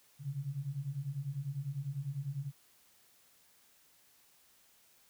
sine beating tone pair, 132.8 / 142.8 Hz, C3 / D3, +26 / -48 cents, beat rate 10 Hz, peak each -40 / -38 dBFS, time 0.19-2.52 s, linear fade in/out 50 ms, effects white hiss -66 dBFS RMS until 5.09 s

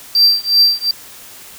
triangle tone with tremolo, 4699 Hz, D8, in tune, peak -4 dBFS, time 0.15-0.91 s, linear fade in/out 2 ms, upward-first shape triangle, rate 2.7 Hz, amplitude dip 100%, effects white hiss -37 dBFS RMS until 1.58 s

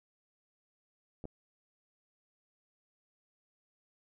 clicks, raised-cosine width 2 ms, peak -30 dBFS, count 2, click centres 1.241 / 1.254 s, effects none

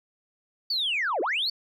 sine linear two-way sweep, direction down then up, 4629 to 311.1 to 4629 Hz, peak -23 dBFS, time 0.7-1.5 s, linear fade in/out 5 ms, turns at 1.21 s, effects tanh soft clip ceiling -20 dBFS

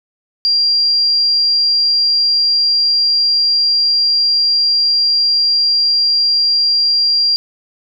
sine tone, 4763 Hz, D8, 24 cents sharp, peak -10 dBFS, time 0.45-7.36 s, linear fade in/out 0 ms, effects 8-bit

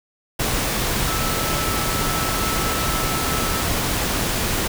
sine tone in noise, 1313 Hz, E6, 7 cents flat, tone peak -28 dBFS, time 1.07-3.62 s, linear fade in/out 10 ms, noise pink, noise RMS -22 dBFS, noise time 0.39-4.68 s, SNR -9 dB, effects none

